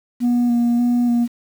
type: tone with vibrato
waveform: sine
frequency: 240 Hz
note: B3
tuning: 49 cents flat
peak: -11 dBFS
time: 0.2-1.28 s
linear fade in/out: 50 ms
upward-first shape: square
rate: 1.7 Hz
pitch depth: 15 cents each way
effects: tanh soft clip ceiling -13 dBFS + 7-bit